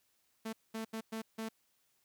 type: tone bursts at uneven times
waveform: sawtooth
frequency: 222.4 Hz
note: A3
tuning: 19 cents sharp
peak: -34 dBFS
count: 5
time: 0.45-0.53 / 0.74-0.85 / 0.93-1.01 / 1.12-1.22 / 1.38-1.49 s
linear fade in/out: 10 ms
effects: white hiss -75 dBFS RMS until 2.04 s